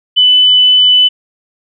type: tone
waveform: sine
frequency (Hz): 2999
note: F#7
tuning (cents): +23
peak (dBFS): -4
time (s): 0.16-1.09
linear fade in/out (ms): 20
effects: none